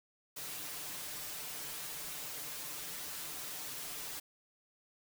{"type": "noise with comb filter", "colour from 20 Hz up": "white", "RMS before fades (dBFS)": -43, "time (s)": [0.36, 4.2], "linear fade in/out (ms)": 10, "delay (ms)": 6.7, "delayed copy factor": 1, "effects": []}